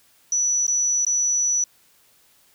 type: tone with dropouts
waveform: sine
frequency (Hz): 5920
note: F#8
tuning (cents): 0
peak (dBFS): -18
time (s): 0.32-1.64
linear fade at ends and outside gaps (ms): 2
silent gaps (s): 0.667-0.679 / 1.05-1.066
effects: white hiss -58 dBFS RMS until 2.54 s